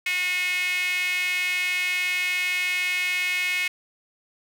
sawtooth tone with high-pass filter, 362.7 Hz, F#4, 34 cents flat, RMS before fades -25 dBFS, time 0.06-3.68 s, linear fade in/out 5 ms, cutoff 2300 Hz, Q 9.7, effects none

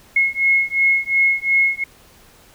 sine beating tone pair, 2168 / 2170.8 Hz, C#7 / C#7, -39 / -37 cents, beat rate 2.8 Hz, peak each -17 dBFS, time 0.16-1.84 s, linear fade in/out 5 ms, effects pink hiss -49 dBFS RMS until 2.54 s

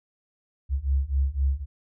sine beating tone pair, 66.4 / 70.3 Hz, C2 / C#2, +26 / +25 cents, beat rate 3.9 Hz, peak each -25 / -24 dBFS, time 0.69-1.66 s, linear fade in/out 50 ms, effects none

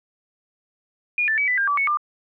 sine tone with pitch steps, 2436 / 1765 / 2281 / 1991 / 1602 / 1154 / 2212 / 1195 Hz, D#7 / A6 / C#7 / B6 / G6 / D6 / C#7 / D6, -37 / +5 / +49 / +14 / +37 / -31 / -4 / +30 cents, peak -18 dBFS, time 1.18-1.972 s, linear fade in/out 2 ms, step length 99 ms, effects none

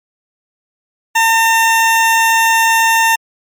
20% pulse tone, 906 Hz, A#5, 50 cents flat, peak -4 dBFS, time 1.15-3.16 s, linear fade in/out 10 ms, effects MP3 64 kbps

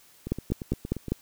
two click trains, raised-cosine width 3 ms, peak -21 / -12 dBFS, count 8 / 5, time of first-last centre 0.27-1.083 / 0.32-1.12 s, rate 8.61 / 5 Hz, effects white hiss -57 dBFS RMS until 1.21 s

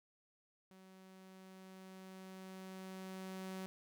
sawtooth tone with level ramp, 188.6 Hz, F#3, 33 cents sharp, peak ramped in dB -55 to -39 dBFS, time 0.71-3.66 s, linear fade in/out 0 ms, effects none

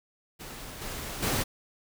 pink noise with level steps, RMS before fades -42 / -37 / -28 dBFS, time 0.39-1.44 s, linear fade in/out 20 ms, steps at 0.81 / 1.22 s, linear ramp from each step 10 ms, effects none

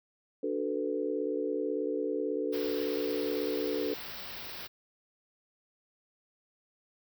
sine chord, B minor seventh, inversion first, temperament equal with one note detuned, 293.7 / 370 / 440 / 498.2 Hz, D4 / F#4 / A4 / B4, 0 / 0 / 0 / +15 cents, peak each -35 / -37 / -33 / -36 dBFS, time 0.43-3.94 s, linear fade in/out 5 ms
white band-stop noise, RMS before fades -42 dBFS, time 2.52-4.68 s, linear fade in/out 20 ms, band 5500 to 15000 Hz, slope 96 dB/octave
effects none

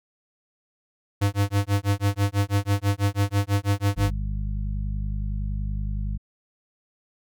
square tone with tremolo, 100.5 Hz, G2, 44 cents sharp, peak -18 dBFS, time 1.21-4.11 s, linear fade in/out 10 ms, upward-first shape sine, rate 6.1 Hz, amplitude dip 100%
harmonic tone, 50.7 Hz, G#1, 41 cents flat, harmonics 1 / 2 / 3 / 4, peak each -26 / -32 / -36 / -38 dBFS, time 3.96-6.18 s, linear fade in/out 20 ms
effects none

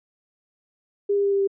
sine tone with pitch steps, 404.5 / 401.7 / 398.9 / 396.2 / 393.4 Hz, G#4 / G4 / G4 / G4 / G4, -46 / +42 / +30 / +18 / +6 cents, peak -18 dBFS, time 1.09-1.475 s, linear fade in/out 10 ms, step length 77 ms, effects none

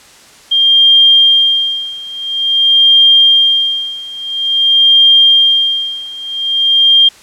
sine tone with tremolo, 3200 Hz, G7, 35 cents sharp, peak -3 dBFS, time 0.51-7.09 s, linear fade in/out 10 ms, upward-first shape sine, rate 0.49 Hz, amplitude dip 90%, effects white hiss -40 dBFS RMS until 7.22 s + low-pass 8000 Hz 12 dB/octave

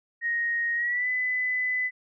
sine tone with pitch glide, 1871 to 2005 Hz, A#6 to B6, +6 to +26 cents, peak -24 dBFS, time 0.21-1.91 s, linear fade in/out 50 ms, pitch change +120 cents, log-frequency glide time 0.75-1.08 s, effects none

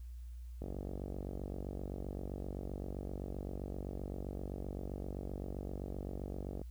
click train, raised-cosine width 2 ms, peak -29 dBFS, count 287, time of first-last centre 0.62-6.616 s, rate 47.7 Hz, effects added 60 Hz sine -44 dBFS peak until 6.7 s + white hiss -72 dBFS RMS until 6.7 s

